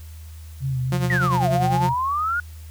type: tone with vibrato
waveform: sine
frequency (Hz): 130.81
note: C3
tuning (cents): 0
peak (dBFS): -21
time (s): 0.6-1.95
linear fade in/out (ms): 50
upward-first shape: sine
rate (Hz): 3.5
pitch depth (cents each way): 54
type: tone with tremolo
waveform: sawtooth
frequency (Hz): 177.9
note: F3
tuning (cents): +32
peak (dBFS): -17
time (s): 0.92-1.89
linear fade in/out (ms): 0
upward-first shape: sine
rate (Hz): 10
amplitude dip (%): 70
type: exponential two-way sweep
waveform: sine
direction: down then up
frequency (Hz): 1975.5 to 650 to 1465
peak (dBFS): -20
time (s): 1.1-2.4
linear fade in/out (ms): 2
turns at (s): 1.49
effects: added 79 Hz sine -36 dBFS peak until 2.7 s + white hiss -51 dBFS RMS until 2.7 s